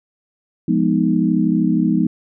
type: chord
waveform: sine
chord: F half-diminished seventh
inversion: none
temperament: equal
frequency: 174.61 / 207.7 / 246.9 / 311.1 Hz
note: F3 / Ab3 / Cb4 / Eb4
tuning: 0 / 0 / 0 / 0 cents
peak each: -19 dBFS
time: 0.68-2.07 s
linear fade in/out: 5 ms
effects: none